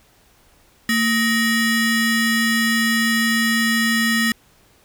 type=ring-modulated tone; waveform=40% pulse; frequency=1046.5 Hz; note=C6; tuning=in tune; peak=-12 dBFS; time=0.89-4.32 s; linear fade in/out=2 ms; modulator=820 Hz; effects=pink hiss -55 dBFS RMS until 4.84 s